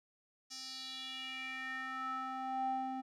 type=tone with band-pass filter sweep; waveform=square; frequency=261.6 Hz; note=C4; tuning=in tune; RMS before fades=-41 dBFS; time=0.5-3.02 s; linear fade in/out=20 ms; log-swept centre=5600 to 570 Hz; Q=4.3; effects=none